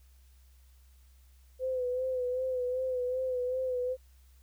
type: tone with vibrato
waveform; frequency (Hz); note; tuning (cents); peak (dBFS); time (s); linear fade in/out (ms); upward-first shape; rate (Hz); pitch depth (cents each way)
sine; 507; B4; +45; -29; 1.59-3.97; 50; sine; 2.6; 44
effects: added 64 Hz sine -56 dBFS peak until 4.42 s + white hiss -69 dBFS RMS until 4.42 s